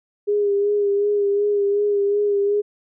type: tone with vibrato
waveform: sine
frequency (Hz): 407.3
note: G#4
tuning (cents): -34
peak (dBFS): -16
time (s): 0.27-2.62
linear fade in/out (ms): 20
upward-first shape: sine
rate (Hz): 2.7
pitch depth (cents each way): 30
effects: none